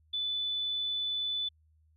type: tone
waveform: sine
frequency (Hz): 3491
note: A7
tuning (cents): -14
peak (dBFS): -30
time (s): 0.13-1.49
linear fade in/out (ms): 10
effects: added 78 Hz sine -63 dBFS peak until 1.96 s